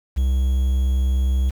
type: tone with quantisation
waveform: triangle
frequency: 65.2 Hz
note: C2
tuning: 5 cents flat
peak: -14 dBFS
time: 0.16-1.51 s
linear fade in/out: 20 ms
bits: 7
effects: none